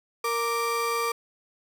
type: tone pair together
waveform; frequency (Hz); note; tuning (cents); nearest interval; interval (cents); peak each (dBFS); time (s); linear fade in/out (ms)
35% pulse; 464.9 / 1174.7; A#4 / D6; -5 / 0; octave + major third; 1605; -27 / -25; 0.24-1.12; 5
effects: none